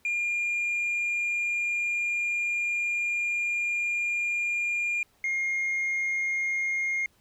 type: tone pair in turn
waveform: sine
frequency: 2409 / 2134 Hz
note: D7 / C7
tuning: +43 / +34 cents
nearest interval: major second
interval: 209 cents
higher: first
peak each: -23 dBFS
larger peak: neither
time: 0.05-5.03 / 5.24-7.06 s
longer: first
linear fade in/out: 2 ms
effects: tanh soft clip ceiling -24 dBFS + pink hiss -65 dBFS RMS until 7.2 s